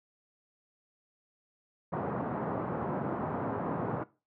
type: band-pass noise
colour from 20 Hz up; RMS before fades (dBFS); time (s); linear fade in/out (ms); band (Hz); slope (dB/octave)
pink; -34; 1.92-4.04; 10; 120 to 1200; 24
effects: noise-tail reverb RT60 0.3 s tail -19 dB re dry